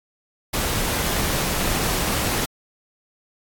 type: noise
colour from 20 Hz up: pink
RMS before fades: -23 dBFS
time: 0.53-2.46 s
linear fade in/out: 10 ms
effects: AAC 64 kbps